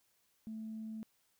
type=tone; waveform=sine; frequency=220 Hz; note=A3; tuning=in tune; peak=-40 dBFS; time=0.47-1.03 s; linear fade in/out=0 ms; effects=tanh soft clip ceiling -36 dBFS + white hiss -75 dBFS RMS until 1.39 s